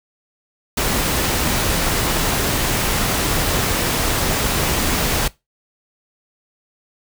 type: noise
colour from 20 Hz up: pink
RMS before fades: -19 dBFS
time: 0.77-5.28 s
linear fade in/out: 5 ms
effects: noise-tail reverb RT60 0.2 s tail -20 dB re dry